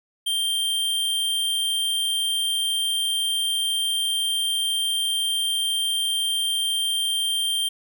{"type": "tone", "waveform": "square", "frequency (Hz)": 3167, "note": "G7", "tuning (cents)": 17, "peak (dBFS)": -22, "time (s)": [0.26, 7.69], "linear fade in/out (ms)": 10, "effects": []}